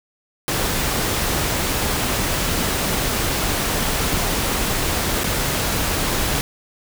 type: noise with dropouts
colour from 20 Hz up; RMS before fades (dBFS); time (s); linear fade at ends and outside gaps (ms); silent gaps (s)
pink; -21; 0.48-6.41; 0; 5.235-5.242
effects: none